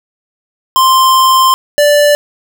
square tone pair in turn, 1047 / 585.9 Hz, C6 / D5, +1 / -4 cents, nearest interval minor seventh, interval 1005 cents, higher first, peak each -6 dBFS, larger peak neither, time 0.76-1.54 / 1.78-2.15 s, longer first, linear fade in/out 0 ms, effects none

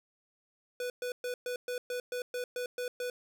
square tone bursts, 493.9 Hz, B4, in tune, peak -34 dBFS, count 11, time 0.8-3.1 s, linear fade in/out 2 ms, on 100 ms, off 120 ms, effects none

